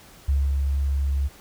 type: tone with ADSR envelope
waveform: sine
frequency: 69.3 Hz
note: C#2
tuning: in tune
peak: -17 dBFS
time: 0.28-1.29 s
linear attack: 10 ms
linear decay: 230 ms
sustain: -3 dB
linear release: 29 ms
effects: pink hiss -49 dBFS RMS until 1.4 s